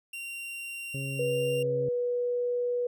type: tone with pitch glide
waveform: 45% pulse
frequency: 2761 to 2780 Hz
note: F7 to F7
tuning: -20 to -9 cents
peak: -36 dBFS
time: 0.13-1.63 s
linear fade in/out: 5 ms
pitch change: +11 cents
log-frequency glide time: 1.21-1.33 s
type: harmonic tone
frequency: 136.6 Hz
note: C#3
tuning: 25 cents flat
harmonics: 1 / 2 / 3 / 4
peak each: -33 / -42 / -45 / -46 dBFS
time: 0.94-1.89 s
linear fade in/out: 5 ms
type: tone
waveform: sine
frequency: 487.8 Hz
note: B4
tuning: 21 cents flat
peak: -26 dBFS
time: 1.19-2.87 s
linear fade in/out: 5 ms
effects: none